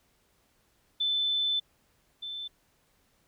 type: tone pair in turn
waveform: sine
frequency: 3520 / 3533 Hz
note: A7 / A7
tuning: 0 / +6 cents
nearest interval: unison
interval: 6 cents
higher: second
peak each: -25 / -35 dBFS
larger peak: first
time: 1-1.6 / 2.22-2.48 s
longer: first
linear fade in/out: 10 ms
effects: pink hiss -69 dBFS RMS until 3.27 s